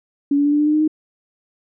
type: tone with pitch steps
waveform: sine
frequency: 283.6 / 287.2 / 290.9 / 294.6 / 298.4 / 302.2 / 306.1 / 310 Hz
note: C#4 / D4 / D4 / D4 / D4 / D4 / D#4 / D#4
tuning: +40 / -39 / -16 / +6 / +28 / +50 / -28 / -6 cents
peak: -13 dBFS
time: 0.31-0.878 s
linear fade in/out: 5 ms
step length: 71 ms
effects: none